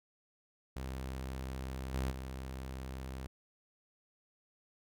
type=tone with level steps; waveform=sawtooth; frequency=65.41 Hz; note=C2; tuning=in tune; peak=-35 / -29 / -37 dBFS; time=0.76-3.27 s; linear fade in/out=5 ms; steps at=1.93 / 2.1 s; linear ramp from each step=20 ms; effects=none